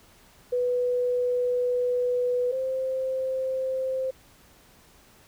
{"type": "tone pair in turn", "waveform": "sine", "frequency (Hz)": [493.9, 523.3], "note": ["B4", "C5"], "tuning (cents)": [0, 0], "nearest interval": "minor second", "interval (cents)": 100, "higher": "second", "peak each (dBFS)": [-22, -25], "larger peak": "first", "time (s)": [[0.52, 2.52], [2.52, 4.11]], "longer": "first", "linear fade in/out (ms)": 10, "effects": ["pink hiss -56 dBFS RMS until 5.27 s"]}